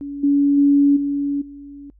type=tone with level steps; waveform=sine; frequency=283.6 Hz; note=C#4; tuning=40 cents sharp; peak=-26 / -12 / -10 / -18 / -34 dBFS; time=0.01-1.9 s; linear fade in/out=0 ms; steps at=0.23 / 0.57 / 0.96 / 1.41 s; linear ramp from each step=10 ms; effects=noise-tail reverb RT60 0.1 s tail -26 dB re dry + added 50 Hz sine -49 dBFS peak until 1.99 s